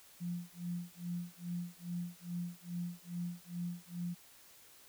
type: tone with tremolo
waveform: sine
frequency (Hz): 174.61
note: F3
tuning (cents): 0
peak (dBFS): -35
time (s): 0.2-4.15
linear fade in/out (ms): 20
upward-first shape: sine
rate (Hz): 2.4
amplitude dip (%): 100
effects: white hiss -60 dBFS RMS until 4.88 s